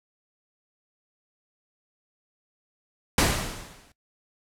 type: noise with exponential decay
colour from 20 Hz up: pink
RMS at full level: -18 dBFS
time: 3.18-3.92 s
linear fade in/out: 2 ms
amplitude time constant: 160 ms
effects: noise-tail reverb RT60 0.1 s tail -19 dB re dry + low-pass 11000 Hz 12 dB/octave